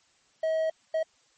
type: tone bursts at uneven times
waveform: triangle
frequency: 639 Hz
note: D#5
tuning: 46 cents sharp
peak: -22 dBFS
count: 2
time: 0.43-0.7 / 0.94-1.03 s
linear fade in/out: 5 ms
effects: white hiss -65 dBFS RMS until 1.37 s + MP3 32 kbps